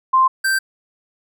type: tone pair in turn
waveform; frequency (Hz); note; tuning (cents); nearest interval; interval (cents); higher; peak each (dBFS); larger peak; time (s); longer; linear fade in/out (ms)
sine / square; 1046.5 / 1564.5; C6 / G6; 0 / -4; perfect fifth; 696; second; -10 / -16; first; 0.13-0.28 / 0.44-0.59; neither; 10
effects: none